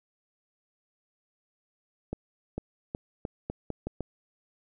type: accelerating click train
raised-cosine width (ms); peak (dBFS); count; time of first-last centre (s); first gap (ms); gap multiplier
2; -19; 8; 2.13-4.007; 450; 0.82
effects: none